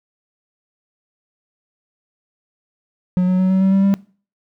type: tone with pitch steps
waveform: triangle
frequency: 181.5 / 184.03 / 186.6 / 189.21 / 191.85 / 194.53 / 197.24 Hz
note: F#3 / F#3 / F#3 / F#3 / G3 / G3 / G3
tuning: -33 / -9 / +15 / +39 / -37 / -13 / +11 cents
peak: -10 dBFS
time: 3.17-3.94 s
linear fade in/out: 0 ms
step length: 110 ms
effects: noise-tail reverb RT60 0.4 s tail -21 dB re dry